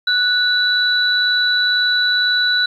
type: tone pair together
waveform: sine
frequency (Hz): 1480 / 3951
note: F#6 / B7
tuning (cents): 0 / 0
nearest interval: octave + perfect fourth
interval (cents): 1700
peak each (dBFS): -16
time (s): 0.07-2.66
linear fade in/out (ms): 5
effects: 8-bit